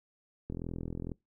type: click train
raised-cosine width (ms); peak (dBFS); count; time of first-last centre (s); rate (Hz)
3; -25; 27; 0.5-1.118; 42.1
effects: noise-tail reverb RT60 0.2 s tail -23 dB re dry